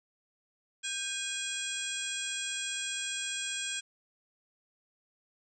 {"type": "harmonic tone with a mistuned harmonic", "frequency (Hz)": 825, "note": "G#5", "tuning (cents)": -12, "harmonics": [2, 3, 4, 5, 6, 7, 8, 9, 10], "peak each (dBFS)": [-41, -41, -38, -49, -49, -45, -51, -40, -42], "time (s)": [0.83, 3.81], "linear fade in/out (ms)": 20, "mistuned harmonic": 2, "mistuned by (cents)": -76, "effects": []}